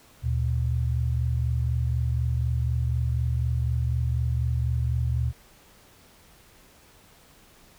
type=tone pair together; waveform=sine; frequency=75.46 / 119.5 Hz; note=D2 / A#2; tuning=+48 / +43 cents; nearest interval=minor sixth; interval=795 cents; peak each=-25 / -25 dBFS; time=0.22-5.33 s; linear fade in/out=50 ms; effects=pink hiss -55 dBFS RMS until 7.78 s